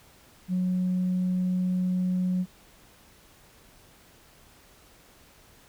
sine tone, 182.7 Hz, F#3, 22 cents flat, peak -22 dBFS, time 0.48-2.46 s, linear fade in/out 50 ms, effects tanh soft clip ceiling -20 dBFS + pink hiss -56 dBFS RMS until 5.68 s

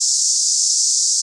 white band-pass noise, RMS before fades -17 dBFS, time 0-1.22 s, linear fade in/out 20 ms, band 5100 to 7500 Hz, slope 48 dB/octave, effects resampled to 24000 Hz

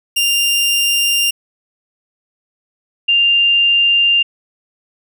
sawtooth / sine tone pair in turn, 2794 / 2794 Hz, F7 / F7, 0 / 0 cents, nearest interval unison, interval 0 cents, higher neither, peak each -9 dBFS, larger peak neither, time 0.16-1.31 / 3.08-4.23 s, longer neither, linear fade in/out 10 ms, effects none

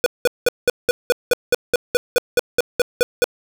square tone bursts, 490 Hz, B4, 14 cents flat, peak -12 dBFS, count 16, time 0.04-3.242 s, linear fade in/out 0 ms, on 22 ms, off 190 ms, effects none

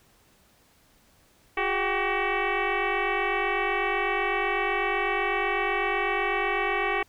sine tone with frequency modulation, 740 Hz, F#5, in tune, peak -23 dBFS, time 1.57-7.03 s, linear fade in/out 5 ms, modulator 382 Hz, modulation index 4.8, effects pink hiss -61 dBFS RMS until 7.08 s

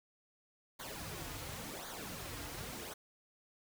pink noise with flanger, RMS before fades -45 dBFS, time 0.79-2.94 s, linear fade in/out 10 ms, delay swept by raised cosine 0.37 to 5.27 ms, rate 0.92 Hz, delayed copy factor -0.7, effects none

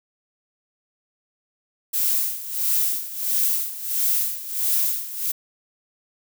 violet noise with tremolo, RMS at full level -20 dBFS, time 1.93-5.32 s, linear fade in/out 10 ms, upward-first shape sine, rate 1.5 Hz, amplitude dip 80%, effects none

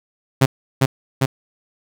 sawtooth tone with echo, 134 Hz, C3, 42 cents sharp, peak -6 dBFS, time 0.41-0.46 s, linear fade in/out 10 ms, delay 400 ms, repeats 2, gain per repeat -2 dB, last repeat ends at 1.26 s, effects none

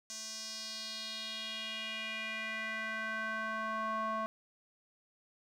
square tone with band-pass filter sweep, 220 Hz, A3, in tune, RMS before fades -39 dBFS, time 0.1-4.26 s, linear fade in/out 0 ms, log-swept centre 6200 to 980 Hz, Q 3.2, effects none

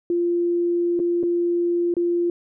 sine tone with dropouts, 346.4 Hz, F4, 14 cents flat, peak -18 dBFS, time 0.1-2.3 s, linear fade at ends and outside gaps 2 ms, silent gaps 0.993-0.999 / 1.23-1.235 / 1.94-1.967 s, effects none

